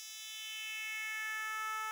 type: tone with high-pass filter sweep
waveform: 10% pulse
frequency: 435.9 Hz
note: A4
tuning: 16 cents flat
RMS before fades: -41 dBFS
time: 0-1.91 s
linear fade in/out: 0 ms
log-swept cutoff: 4500 to 1100 Hz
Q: 3.3
effects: none